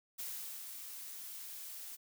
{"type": "noise with ADSR envelope", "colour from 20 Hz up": "blue", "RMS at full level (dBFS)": -42, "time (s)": [0.18, 1.97], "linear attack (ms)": 18, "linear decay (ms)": 420, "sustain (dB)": -5, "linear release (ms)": 27, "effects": []}